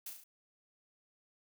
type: noise with echo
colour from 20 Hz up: blue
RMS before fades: -43 dBFS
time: 0.06-0.1 s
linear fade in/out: 5 ms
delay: 35 ms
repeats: 4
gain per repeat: -4 dB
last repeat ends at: 0.24 s
effects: none